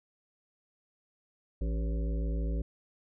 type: harmonic tone with a mistuned harmonic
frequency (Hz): 55.8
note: A1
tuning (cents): +25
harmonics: 1 / 3 / 5 / 7 / 9 / 10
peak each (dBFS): -29 / -39 / -43 / -46 / -48 / -49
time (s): 1.61-2.62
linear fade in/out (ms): 5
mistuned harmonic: 9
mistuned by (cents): -65
effects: none